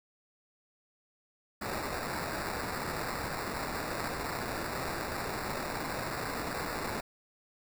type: noise with sample-and-hold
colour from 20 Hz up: violet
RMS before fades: -36 dBFS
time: 1.61-7.01 s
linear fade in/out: 10 ms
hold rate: 3150 Hz
effects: none